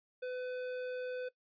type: tone with tanh clipping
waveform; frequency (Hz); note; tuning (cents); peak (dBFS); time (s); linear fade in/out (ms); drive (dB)
sine; 503; B4; +32; -39; 0.22-1.29; 10; 14
effects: noise-tail reverb RT60 0.1 s tail -20 dB re dry + resampled to 11025 Hz